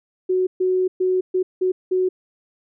sine tone bursts at uneven times, 370 Hz, F#4, in tune, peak -16 dBFS, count 6, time 0.29-0.47 / 0.6-0.88 / 1-1.21 / 1.34-1.43 / 1.61-1.72 / 1.91-2.09 s, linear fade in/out 10 ms, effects none

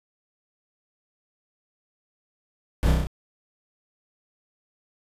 brown noise with echo, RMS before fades -20 dBFS, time 2.83-2.91 s, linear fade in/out 0 ms, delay 32 ms, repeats 5, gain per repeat -2 dB, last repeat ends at 3.07 s, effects resampled to 32000 Hz

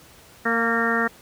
harmonic tone with a mistuned harmonic, 230 Hz, A#3, 23 cents flat, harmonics 1 / 2 / 3 / 4 / 5 / 6 / 7 / 8, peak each -26 / -27 / -30 / -34 / -30 / -26 / -29 / -24 dBFS, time 0.45-1.08 s, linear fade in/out 10 ms, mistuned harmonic 3, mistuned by +21 cents, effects pink hiss -49 dBFS RMS until 1.21 s + high-pass 60 Hz 12 dB/octave

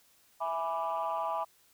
sine chord, E dominant seventh, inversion none, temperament equal, 659.3 / 830.6 / 987.8 / 1174.7 Hz, E5 / G#5 / B5 / D6, 0 / 0 / 0 / 0 cents, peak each -35 / -35 / -34 / -36 dBFS, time 0.4-1.45 s, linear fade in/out 20 ms, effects tanh soft clip ceiling -24 dBFS + white hiss -65 dBFS RMS until 1.73 s

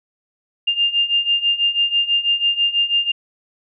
sine beating tone pair, 2801 / 2807.1 Hz, F7 / F7, +4 / +8 cents, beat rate 6.1 Hz, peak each -20 / -17 dBFS, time 0.67-3.12 s, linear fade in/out 10 ms, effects none

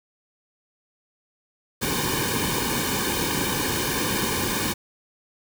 pink noise with comb filter, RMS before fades -25 dBFS, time 1.81-4.74 s, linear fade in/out 20 ms, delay 1.5 ms, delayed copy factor -0.95, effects none

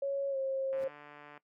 sine tone with pitch glide, 554.4 to 535.8 Hz, C#5 to C5, 0 to +41 cents, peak -30 dBFS, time 0.02-0.88 s, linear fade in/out 5 ms, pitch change -59 cents, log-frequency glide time 0.3-0.37 s
brown noise with exponential growth, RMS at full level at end -40 dBFS, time 0.69-0.84 s, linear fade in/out 1 ms, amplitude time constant 31 ms
click train, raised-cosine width 0.5 ms, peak -36 dBFS, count 96, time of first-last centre 0.73-1.376 s, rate 147 Hz
effects noise-tail reverb RT60 0.1 s tail -19 dB re dry + high-pass 200 Hz 12 dB/octave

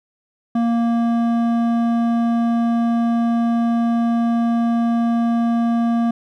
sine tone with hard clipping, 233.1 Hz, A#3, in tune, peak -17 dBFS, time 0.55-6.11 s, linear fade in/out 5 ms, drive 10 dB, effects none

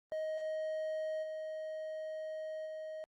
triangle tone with level steps, 627 Hz, D#5, 13 cents sharp, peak -33 / -37 / -39 dBFS, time 0.12-3.04 s, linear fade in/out 0 ms, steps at 1.22 / 2.65 s, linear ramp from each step 20 ms, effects Opus 32 kbps

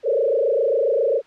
sine tone with frequency modulation, 506 Hz, B4, 42 cents sharp, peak -16 dBFS, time 0.03-1.22 s, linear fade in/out 50 ms, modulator 27.4 Hz, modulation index 2.6, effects white hiss -53 dBFS RMS until 1.26 s + low-pass 3000 Hz 12 dB/octave

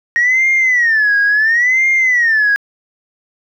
sine tone with vibrato, 1864.7 Hz, A#6, in tune, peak -8 dBFS, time 0.16-2.56 s, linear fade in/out 0 ms, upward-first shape sine, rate 0.72 Hz, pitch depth 220 cents each way, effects tanh soft clip ceiling -6 dBFS + 8-bit

